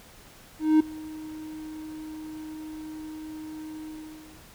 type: tone with ADSR envelope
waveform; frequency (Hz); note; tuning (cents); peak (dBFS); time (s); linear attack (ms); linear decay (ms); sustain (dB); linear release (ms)
triangle; 311.1; D#4; 0; -12; 0.59-4.43; 210; 8; -22; 570
effects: pink hiss -51 dBFS RMS until 4.54 s